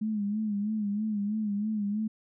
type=tone with vibrato; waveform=sine; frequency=209.8 Hz; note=G#3; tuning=18 cents sharp; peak=-27 dBFS; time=0.01-2.08 s; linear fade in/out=10 ms; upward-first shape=sine; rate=3.1 Hz; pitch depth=72 cents each way; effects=none